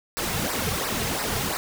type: noise with flanger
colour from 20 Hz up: pink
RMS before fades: -27 dBFS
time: 0.17-1.57 s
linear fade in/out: 0 ms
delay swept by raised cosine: 0.29 to 3.49 ms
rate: 2.9 Hz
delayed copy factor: -0.8
effects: none